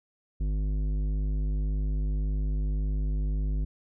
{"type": "tone with tanh clipping", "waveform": "triangle", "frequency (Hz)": 50.9, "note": "G#1", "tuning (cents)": -34, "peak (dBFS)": -27, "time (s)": [0.4, 3.65], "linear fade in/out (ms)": 10, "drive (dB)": 16, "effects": []}